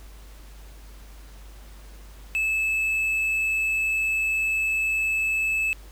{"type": "tone", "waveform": "triangle", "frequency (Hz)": 2611, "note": "E7", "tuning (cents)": -17, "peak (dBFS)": -20, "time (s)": [2.35, 5.73], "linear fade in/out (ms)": 0, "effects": ["added 50 Hz sine -42 dBFS peak until 5.91 s", "pink hiss -52 dBFS RMS until 5.91 s"]}